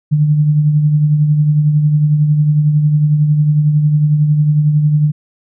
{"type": "tone with tremolo", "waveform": "sine", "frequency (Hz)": 150, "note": "D3", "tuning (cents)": 37, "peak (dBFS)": -6, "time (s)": [0.11, 5.12], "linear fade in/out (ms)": 20, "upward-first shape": "triangle", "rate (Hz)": 11, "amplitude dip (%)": 50, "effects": []}